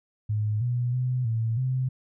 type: tone with pitch steps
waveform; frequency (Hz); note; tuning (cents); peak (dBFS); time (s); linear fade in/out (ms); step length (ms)
sine; 106.3 / 122.1 / 126.4 / 113.2 / 129.2; G#2 / B2 / B2 / A2 / C3; +41 / -19 / +41 / +50 / -21; -23; 0.29-1.89; 10; 320
effects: none